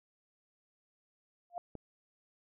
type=tone with exponential growth; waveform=sine; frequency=698.5 Hz; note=F5; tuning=in tune; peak=-32 dBFS; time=1.5-1.58 s; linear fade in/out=1 ms; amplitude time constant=17 ms
type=click; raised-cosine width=2 ms; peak=-30 dBFS; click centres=1.753 s
effects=none